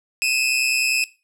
sawtooth tone pair together, 2507 / 2637 Hz, D#7 / E7, +12 / 0 cents, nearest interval minor second, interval 88 cents, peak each -18 dBFS, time 0.22-1.04 s, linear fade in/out 0 ms, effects noise-tail reverb RT60 0.3 s tail -18 dB re dry + low-pass 12000 Hz 12 dB/octave

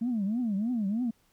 sine tone with vibrato, 220.3 Hz, A3, 2 cents sharp, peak -25 dBFS, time 0.01-1.11 s, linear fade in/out 10 ms, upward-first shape triangle, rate 3.2 Hz, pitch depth 270 cents each way, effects tanh soft clip ceiling -23 dBFS + pink hiss -68 dBFS RMS until 1.32 s

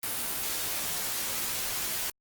white noise with comb filter, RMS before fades -32 dBFS, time 0.03-2.1 s, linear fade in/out 2 ms, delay 15 ms, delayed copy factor -0.6, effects Opus 32 kbps

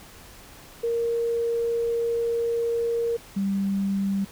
sine tone pair in turn, 466.2 / 196.54 Hz, A#4 / G3, 0 / +5 cents, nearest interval octave + minor third, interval 1495 cents, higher first, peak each -22 dBFS, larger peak neither, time 0.83-3.17 / 3.36-4.25 s, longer first, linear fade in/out 10 ms, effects pink hiss -47 dBFS RMS until 4.31 s

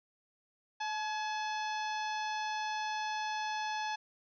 harmonic tone with a mistuned harmonic, 860 Hz, A5, 40 cents flat, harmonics 1 / 2 / 3 / 4 / 5 / 6 / 7, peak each -35 / -41 / -45 / -47 / -49 / -51 / -52 dBFS, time 0.8-3.96 s, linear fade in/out 10 ms, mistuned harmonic 2, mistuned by -41 cents, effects none

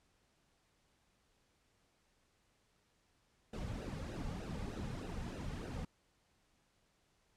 brown noise with flanger, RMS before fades -43 dBFS, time 3.53-5.85 s, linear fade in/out 5 ms, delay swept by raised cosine 0.89 to 3.09 ms, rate 3.3 Hz, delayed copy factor -0.75, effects pink hiss -75 dBFS RMS until 7.36 s + low-pass 9000 Hz 12 dB/octave

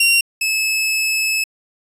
sawtooth tone pair in turn, 2754 / 2599 Hz, F7 / E7, -25 / -25 cents, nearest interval minor second, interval 100 cents, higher first, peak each -8 / -13 dBFS, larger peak first, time 0-0.21 / 0.41-1.44 s, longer second, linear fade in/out 5 ms, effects resampled to 32000 Hz

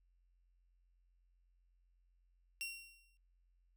sawtooth tone with exponential decay, 2741 Hz, F7, 33 cents flat, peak -35 dBFS, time 2.61-3.17 s, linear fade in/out 0 ms, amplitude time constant 120 ms, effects added 44 Hz sine -70 dBFS peak until 3.76 s

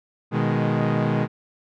sawtooth chord, G# minor, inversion first, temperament equal, 123.47 / 155.56 / 207.7 Hz, B2 / D#3 / G#3, 0 / 0 / 0 cents, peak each -20 dBFS, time 0.31-1.28 s, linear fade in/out 50 ms, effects low-pass 2000 Hz 12 dB/octave

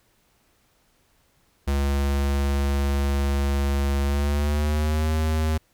square tone with pitch glide, 69.9 to 78.46 Hz, C#2 to D#2, +15 to +15 cents, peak -21 dBFS, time 1.67-5.58 s, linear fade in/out 10 ms, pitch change +200 cents, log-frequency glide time 4.02-5.11 s, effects pink hiss -64 dBFS RMS until 5.73 s

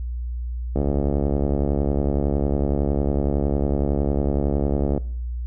click train, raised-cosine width 2 ms, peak -9 dBFS, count 300, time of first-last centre 0.76-4.977 s, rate 70.9 Hz, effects noise-tail reverb RT60 0.6 s tail -21 dB re dry + added 60 Hz sine -25 dBFS peak until 5.46 s

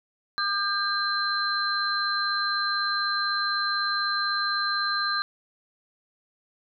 sine tone cluster, 1205 / 1597 / 4102 Hz, D6 / G6 / C8, +44 / +32 / -35 cents, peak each -28 dBFS, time 0.38-5.22 s, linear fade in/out 0 ms, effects none

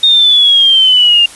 sine exponential sweep, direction down, 3704 to 2794 Hz, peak -4 dBFS, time 0.03-1.26 s, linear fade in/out 5 ms, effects white hiss -33 dBFS RMS until 1.35 s + resampled to 24000 Hz

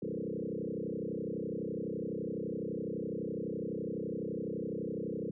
sine tone with frequency modulation, 324.5 Hz, E4, 27 cents flat, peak -34 dBFS, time 0.02-5.31 s, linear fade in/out 5 ms, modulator 31.9 Hz, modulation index 5.4, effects none

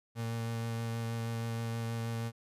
35% pulse tone with vibrato, 115 Hz, A#2, 23 cents flat, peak -32 dBFS, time 0.15-2.32 s, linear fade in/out 50 ms, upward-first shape sine, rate 6.3 Hz, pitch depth 12 cents each way, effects resampled to 32000 Hz

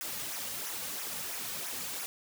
white noise with flanger, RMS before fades -38 dBFS, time 0.01-2.06 s, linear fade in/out 0 ms, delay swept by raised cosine 0.23 to 3.03 ms, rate 3 Hz, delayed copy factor -0.65, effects none

